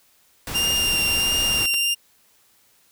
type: noise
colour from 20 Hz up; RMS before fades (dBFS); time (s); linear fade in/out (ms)
pink; -30; 0.47-1.66; 2
type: tone with vibrato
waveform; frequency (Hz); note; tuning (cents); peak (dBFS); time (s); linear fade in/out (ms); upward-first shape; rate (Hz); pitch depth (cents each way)
sawtooth; 2794; F7; 0; -16; 0.54-1.95; 20; triangle; 1.5; 14
type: clicks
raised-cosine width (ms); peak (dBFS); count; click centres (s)
0.2; -18; 2; 1.739 / 1.744
effects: white hiss -59 dBFS RMS until 2.91 s